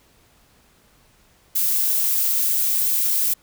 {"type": "noise", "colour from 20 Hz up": "violet", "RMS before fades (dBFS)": -20, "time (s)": [1.55, 3.34], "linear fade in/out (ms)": 10, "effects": ["pink hiss -57 dBFS RMS until 3.42 s"]}